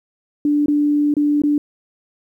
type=tone with dropouts; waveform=sine; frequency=293.5 Hz; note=D4; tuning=1 cent flat; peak=-13 dBFS; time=0.45-1.58 s; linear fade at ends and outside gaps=2 ms; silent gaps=0.66-0.682 / 1.14-1.167 / 1.419-1.436 s; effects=9-bit